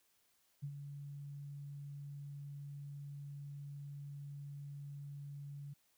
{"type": "tone with ADSR envelope", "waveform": "sine", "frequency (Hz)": 142.5, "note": "C#3", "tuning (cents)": 48, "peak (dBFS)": -38, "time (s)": [0.62, 5.74], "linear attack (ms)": 20, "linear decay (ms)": 69, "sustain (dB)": -7, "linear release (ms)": 13, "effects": ["white hiss -75 dBFS RMS until 5.97 s"]}